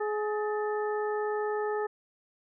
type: harmonic tone with a mistuned harmonic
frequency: 422 Hz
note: G#4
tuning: 28 cents sharp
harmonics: 1 / 2 / 3 / 4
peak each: -29 / -35 / -39 / -41 dBFS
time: 0-1.87 s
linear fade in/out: 10 ms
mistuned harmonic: 4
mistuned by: +81 cents
effects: none